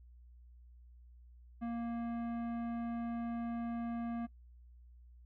sine tone with tanh clipping, 233.7 Hz, A#3, 5 cents sharp, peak -38 dBFS, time 1.61-4.27 s, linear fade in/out 20 ms, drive 14 dB, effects noise-tail reverb RT60 0.1 s tail -21 dB re dry + added 60 Hz sine -55 dBFS peak until 5.25 s

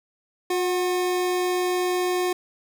square tone pair together, 359.2 / 736 Hz, F4 / F#5, +49 / -9 cents, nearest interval octave, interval 1242 cents, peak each -23 / -30 dBFS, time 0.5-2.33 s, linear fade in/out 5 ms, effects none

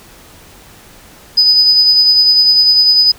sine tone with tremolo, 4990 Hz, D#8, 4 cents sharp, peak -3 dBFS, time 1.37-3.12 s, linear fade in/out 10 ms, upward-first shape triangle, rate 10 Hz, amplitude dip 45%, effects tanh soft clip ceiling 0 dBFS + pink hiss -40 dBFS RMS until 3.18 s

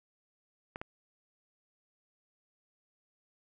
clicks, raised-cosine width 0.5 ms, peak -24 dBFS, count 2, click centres 0.759 / 0.815 s, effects none

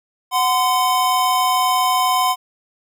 square tone pair together, 740 / 1027.6 Hz, F#5 / C6, 0 / -32 cents, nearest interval tritone, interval 568 cents, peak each -20 / -17 dBFS, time 0.31-2.36 s, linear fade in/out 50 ms, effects none

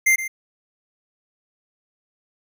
square tone with echo, 2093 Hz, C7, in tune, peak -14 dBFS, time 0.06-0.16 s, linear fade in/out 10 ms, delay 120 ms, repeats 1, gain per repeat -12 dB, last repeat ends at 0.28 s, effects none

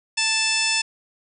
harmonic tone with a mistuned harmonic, 880 Hz, A5, in tune, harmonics 1 / 2 / 3 / 4 / 5 / 6 / 7 / 8 / 9 / 10, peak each -33 / -31 / -23 / -29 / -33 / -24 / -35 / -31 / -33 / -32 dBFS, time 0.17-0.82 s, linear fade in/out 10 ms, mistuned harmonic 1, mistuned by +38 cents, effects none

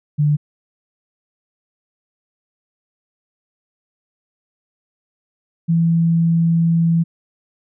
sine tone pair in turn, 148.3 / 166.46 Hz, D3 / E3, +17 / +17 cents, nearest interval major second, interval 200 cents, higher second, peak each -12 dBFS, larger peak neither, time 0.18-0.37 / 5.68-7.04 s, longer second, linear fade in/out 20 ms, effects none

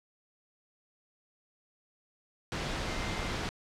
sine tone in noise, 2093 Hz, C7, in tune, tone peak -45 dBFS, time 2.86-3.33 s, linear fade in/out 0 ms, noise pink, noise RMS -34 dBFS, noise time 2.52-3.49 s, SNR -14 dB, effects low-pass 5000 Hz 12 dB/octave

